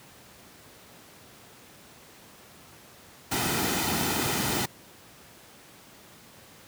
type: noise with comb filter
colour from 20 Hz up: pink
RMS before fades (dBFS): -27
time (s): 3.31-4.66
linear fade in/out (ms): 10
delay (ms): 1.8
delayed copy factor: -0.5
effects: pink hiss -51 dBFS RMS until 6.67 s + high-pass 100 Hz 12 dB/octave